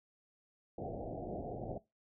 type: low-pass noise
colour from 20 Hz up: white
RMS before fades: -42 dBFS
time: 0.78-1.78 s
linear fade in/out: 5 ms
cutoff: 760 Hz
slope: 96 dB/octave
effects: noise-tail reverb RT60 0.2 s tail -18 dB re dry